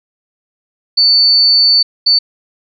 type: tone bursts at uneven times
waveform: sine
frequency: 4500 Hz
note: C#8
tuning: 25 cents sharp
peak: -6 dBFS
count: 2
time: 0.97-1.83 / 2.06-2.19 s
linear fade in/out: 10 ms
effects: none